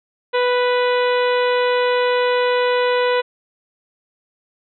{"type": "harmonic tone", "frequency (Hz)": 493.9, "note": "B4", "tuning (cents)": 0, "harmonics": [1, 2, 3, 4, 5, 6, 7, 8], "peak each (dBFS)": [-16, -22, -26, -28, -30, -32, -33, -34], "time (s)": [0.33, 3.22], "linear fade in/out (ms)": 20, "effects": []}